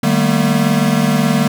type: tone cluster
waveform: square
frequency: 150.9 / 193.1 / 219.7 / 238.5 Hz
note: D3 / G3 / A3 / A#3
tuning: +47 / -26 / -2 / +40 cents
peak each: -18 dBFS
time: 0.03-1.48 s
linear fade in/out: 5 ms
effects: none